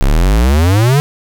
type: exponential sweep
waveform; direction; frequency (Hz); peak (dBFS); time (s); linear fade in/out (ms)
square; up; 31.4 to 150; -8; 0.01-1; 0
effects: none